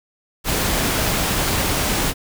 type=noise; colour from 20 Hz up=pink; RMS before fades=-20 dBFS; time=0.44-2.14 s; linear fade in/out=50 ms; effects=none